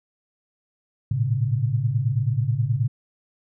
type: tone cluster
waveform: sine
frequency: 109.6 / 118.9 / 137.7 Hz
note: A2 / A#2 / C#3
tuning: -6 / +35 / -11 cents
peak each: -24 dBFS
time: 1.11-2.88 s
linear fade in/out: 5 ms
effects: none